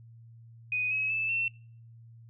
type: tone with pitch steps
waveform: sine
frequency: 2492 / 2559 / 2628 / 2699 Hz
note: D#7 / D#7 / E7 / E7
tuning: +2 / +48 / -6 / +40 cents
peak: -27 dBFS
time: 0.72-1.48 s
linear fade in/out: 2 ms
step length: 190 ms
effects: noise-tail reverb RT60 0.5 s tail -23 dB re dry + added 115 Hz sine -49 dBFS peak until 2.29 s